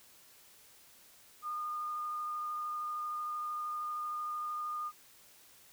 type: tone with vibrato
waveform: sine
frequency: 1219 Hz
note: D#6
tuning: 36 cents flat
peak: -35 dBFS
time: 1.42-4.92 s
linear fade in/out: 50 ms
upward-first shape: sine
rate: 13 Hz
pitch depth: 8 cents each way
effects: white hiss -60 dBFS RMS until 5.72 s